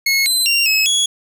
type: tone with pitch steps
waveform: 25% pulse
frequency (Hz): 2178 / 4055 / 2769 / 2576 / 3353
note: C#7 / B7 / F7 / E7 / G#7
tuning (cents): -31 / +45 / -15 / -41 / +16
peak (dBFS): -9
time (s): 0.06-1.06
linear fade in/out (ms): 5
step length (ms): 200
effects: none